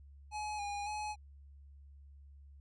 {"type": "tone with vibrato", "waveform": "square", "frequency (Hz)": 830.6, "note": "G#5", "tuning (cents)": 0, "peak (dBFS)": -38, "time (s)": [0.31, 1.16], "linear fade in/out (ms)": 50, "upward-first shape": "square", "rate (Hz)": 1.8, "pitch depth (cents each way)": 30, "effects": ["added 70 Hz sine -53 dBFS peak until 2.6 s", "resampled to 22050 Hz"]}